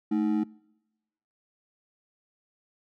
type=ring-modulated tone; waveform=triangle; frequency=265.5 Hz; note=C4; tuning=25 cents sharp; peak=-18 dBFS; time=0.11-0.44 s; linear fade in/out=10 ms; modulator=47.7 Hz; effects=noise-tail reverb RT60 1.0 s tail -26 dB re dry